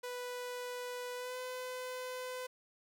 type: tone with pitch glide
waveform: sawtooth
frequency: 493.9 to 506.3 Hz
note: B4 to B4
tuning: 0 to +43 cents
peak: -36 dBFS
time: 0.03-2.47 s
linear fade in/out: 10 ms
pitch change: +43 cents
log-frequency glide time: 1.15-1.38 s
effects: none